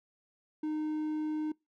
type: tone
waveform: triangle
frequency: 307.5 Hz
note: D#4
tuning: 20 cents flat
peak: -29 dBFS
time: 0.63-1.52 s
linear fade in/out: 5 ms
effects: noise-tail reverb RT60 0.2 s tail -24 dB re dry